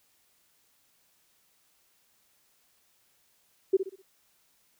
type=tone with echo; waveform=sine; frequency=383.1 Hz; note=G4; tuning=40 cents flat; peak=-17 dBFS; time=3.73-3.77 s; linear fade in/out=10 ms; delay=63 ms; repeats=4; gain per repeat=-9 dB; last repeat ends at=4.022 s; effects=white hiss -68 dBFS RMS until 4.79 s